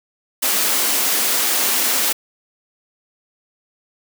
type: high-pass noise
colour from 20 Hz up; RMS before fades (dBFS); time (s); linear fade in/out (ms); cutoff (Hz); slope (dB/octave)
white; -18; 0.42-2.13; 10; 200; 96
effects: none